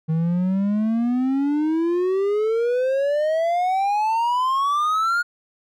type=exponential sweep; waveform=triangle; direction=up; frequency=157 to 1438 Hz; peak=-16 dBFS; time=0.08-5.23 s; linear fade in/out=20 ms; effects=none